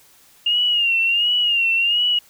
sine tone with vibrato, 2817 Hz, F7, 14 cents sharp, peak -15 dBFS, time 0.46-2.19 s, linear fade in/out 5 ms, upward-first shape sine, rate 1.4 Hz, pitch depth 77 cents each way, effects white hiss -52 dBFS RMS until 2.29 s

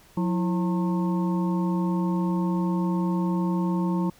harmonic tone with a mistuned harmonic, 180 Hz, F#3, 47 cents flat, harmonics 1 / 2 / 3 / 5 / 6, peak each -23 / -29 / -40 / -34 / -39 dBFS, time 0.17-4.1 s, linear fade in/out 5 ms, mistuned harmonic 2, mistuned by -140 cents, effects pink hiss -55 dBFS RMS until 4.19 s

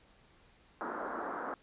white band-pass noise, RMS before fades -39 dBFS, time 0.81-1.54 s, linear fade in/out 0 ms, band 210 to 1500 Hz, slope 48 dB/octave, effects pink hiss -64 dBFS RMS until 1.62 s + resampled to 8000 Hz

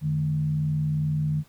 sine tone with frequency modulation, 151.7 Hz, D#3, 44 cents flat, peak -22 dBFS, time 0.01-1.44 s, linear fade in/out 50 ms, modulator 62.4 Hz, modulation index 0.39, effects pink hiss -59 dBFS RMS until 1.48 s

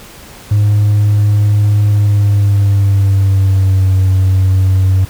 triangle tone with pitch glide, 103.83 to 94.66 Hz, G#2 to F#2, 0 to +40 cents, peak -4 dBFS, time 0.51-5.05 s, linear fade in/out 5 ms, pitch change -160 cents, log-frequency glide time 1.85-3.94 s, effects tanh soft clip ceiling -2 dBFS + pink hiss -35 dBFS RMS until 5.09 s

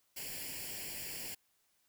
white noise with comb filter, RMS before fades -43 dBFS, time 0.16-1.35 s, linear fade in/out 10 ms, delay 0.4 ms, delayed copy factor +0.8, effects white hiss -75 dBFS RMS until 1.88 s

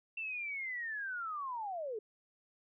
sine linear sweep, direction down, 2701 to 407.4 Hz, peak -37 dBFS, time 0.17-1.99 s, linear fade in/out 5 ms, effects none

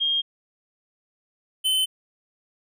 sine / square tone pair in turn, 3227 / 3055 Hz, G7 / G7, +50 / -45 cents, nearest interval minor second, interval 95 cents, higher first, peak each -20 dBFS, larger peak neither, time 0-0.22 / 1.64-1.86 s, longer neither, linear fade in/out 20 ms, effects none

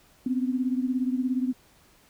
sine beating tone pair, 251.2 / 268.2 Hz, B3 / C4, +30 / +43 cents, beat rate 17 Hz, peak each -25 / -29 dBFS, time 0.26-1.53 s, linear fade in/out 5 ms, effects pink hiss -59 dBFS RMS until 2.09 s

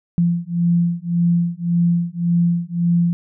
sine beating tone pair, 171 / 172.8 Hz, F3 / F3, -36 / -18 cents, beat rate 1.8 Hz, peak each -18 dBFS, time 0.18-3.13 s, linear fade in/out 0 ms, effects none

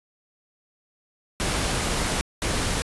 pink noise bursts at uneven times, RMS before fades -25 dBFS, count 2, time 1.4-2.21 / 2.42-2.82 s, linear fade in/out 0 ms, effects resampled to 24000 Hz

